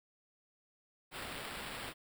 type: noise with sample-and-hold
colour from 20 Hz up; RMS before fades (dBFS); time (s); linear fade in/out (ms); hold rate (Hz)
white; -44; 1.11-1.94; 50; 6300
effects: none